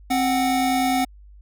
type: tone pair together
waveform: square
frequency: 263.3 / 740 Hz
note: C4 / F#5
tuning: +11 / 0 cents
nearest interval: octave + tritone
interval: 1789 cents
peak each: -22 dBFS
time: 0.1-1.05 s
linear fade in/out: 10 ms
effects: added 50 Hz sine -43 dBFS peak until 1.41 s